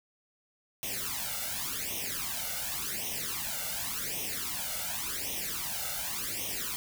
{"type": "noise with flanger", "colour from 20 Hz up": "white", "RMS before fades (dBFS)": -35, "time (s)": [0.83, 6.76], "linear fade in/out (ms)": 0, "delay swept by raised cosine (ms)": [0.33, 1.43], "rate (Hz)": 0.89, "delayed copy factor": 0.85, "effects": []}